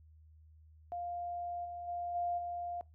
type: tone with level steps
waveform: sine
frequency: 700 Hz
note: F5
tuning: 4 cents sharp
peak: -37 / -41 / -36 / -32 / -37 dBFS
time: 0.92-2.81 s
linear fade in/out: 0 ms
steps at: 1.64 / 1.87 / 2.14 / 2.37 s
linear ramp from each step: 20 ms
effects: noise-tail reverb RT60 0.2 s tail -22 dB re dry + added 78 Hz sine -57 dBFS peak until 2.94 s